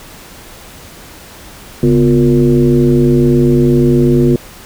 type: tone with frequency modulation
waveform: sine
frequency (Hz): 246.9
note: B3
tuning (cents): 0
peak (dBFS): -6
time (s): 1.83-4.36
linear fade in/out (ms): 2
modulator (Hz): 108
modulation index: 1.4
effects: pink hiss -35 dBFS RMS until 4.65 s